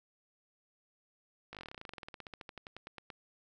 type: slowing click train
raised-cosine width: 0.3 ms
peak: -29 dBFS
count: 30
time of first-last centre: 1.53-3.102 s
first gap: 18 ms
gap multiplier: 1.07
effects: none